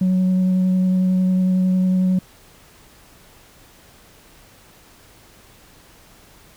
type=tone with vibrato; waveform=sine; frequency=185 Hz; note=F#3; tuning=in tune; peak=-12 dBFS; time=0.01-2.19 s; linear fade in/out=5 ms; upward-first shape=sine; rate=11 Hz; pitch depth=9 cents each way; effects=tanh soft clip ceiling -13 dBFS + pink hiss -49 dBFS RMS until 6.56 s

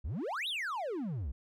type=exponential two-way sweep; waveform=triangle; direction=up then down; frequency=56.3 to 3951 to 56.3 Hz; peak=-32 dBFS; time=0.04-1.32 s; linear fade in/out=10 ms; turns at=0.48 s; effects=none

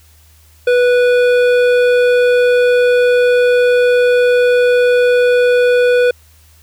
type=tone with hard clipping; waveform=sine; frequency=491.7 Hz; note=B4; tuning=8 cents flat; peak=-10 dBFS; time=0.67-6.11 s; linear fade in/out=5 ms; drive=12 dB; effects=added 78 Hz sine -45 dBFS peak until 6.62 s + white hiss -50 dBFS RMS until 6.62 s

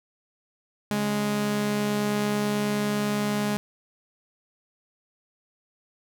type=tone pair together; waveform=sawtooth; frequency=138.34 / 207.7 Hz; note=C#3 / G#3; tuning=-3 / 0 cents; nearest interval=perfect fifth; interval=703 cents; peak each=-30 / -20 dBFS; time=0.91-3.57 s; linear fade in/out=0 ms; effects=none

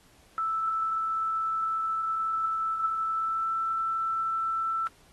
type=tone with pitch glide; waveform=sine; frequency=1318.5 to 1330 Hz; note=E6 to E6; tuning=0 to +15 cents; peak=-26 dBFS; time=0.38-4.87 s; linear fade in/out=0 ms; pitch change=+15 cents; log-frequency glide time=3.15-3.52 s; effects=pink hiss -60 dBFS RMS until 5.12 s + AAC 32 kbps

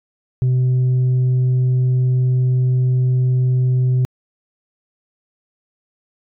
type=tone; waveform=sine; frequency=127.2 Hz; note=C3; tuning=48 cents flat; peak=-10 dBFS; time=0.42-4.05 s; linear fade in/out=0 ms; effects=tanh soft clip ceiling -12 dBFS

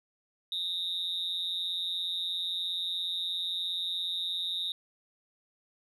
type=tone with amplitude modulation; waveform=sine; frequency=3729 Hz; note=A#7; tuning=in tune; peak=-25 dBFS; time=0.52-4.72 s; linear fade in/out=2 ms; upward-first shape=sine; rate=177 Hz; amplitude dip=95%; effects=tanh soft clip ceiling -25 dBFS

